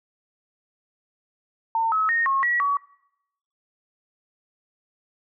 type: tone with pitch steps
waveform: sine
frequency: 905 / 1286 / 1851 / 1085 / 1925 / 1132 Hz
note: A5 / E6 / A#6 / C#6 / B6 / C#6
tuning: +48 / -43 / -13 / -37 / -45 / +36 cents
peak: -19 dBFS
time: 1.75-2.77 s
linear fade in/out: 2 ms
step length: 170 ms
effects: noise-tail reverb RT60 0.8 s tail -22 dB re dry